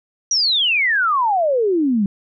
sine exponential sweep, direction down, 5920 to 190.5 Hz, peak -14 dBFS, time 0.31-2.06 s, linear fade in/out 2 ms, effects none

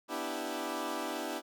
15% pulse chord, E minor seventh, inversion second, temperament equal, 246.9 / 293.7 / 329.6 / 392 Hz, B3 / D4 / E4 / G4, 0 / 0 / 0 / 0 cents, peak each -36 / -33 / -33 / -35 dBFS, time 0.08-1.42 s, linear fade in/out 50 ms, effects none

